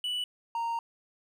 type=tone pair in turn; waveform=triangle; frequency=2960 / 926.7 Hz; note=F#7 / A#5; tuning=0 / -10 cents; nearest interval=octave + minor sixth; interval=2010 cents; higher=first; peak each=-28 / -27 dBFS; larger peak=second; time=0.04-0.24 / 0.55-0.79 s; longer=second; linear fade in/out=2 ms; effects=none